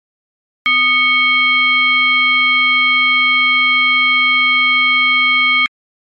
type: tone with frequency modulation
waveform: sine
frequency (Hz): 2217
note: C#7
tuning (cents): 0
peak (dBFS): -9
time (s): 0.66-5.66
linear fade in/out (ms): 0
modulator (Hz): 981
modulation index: 0.81
effects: MP3 64 kbps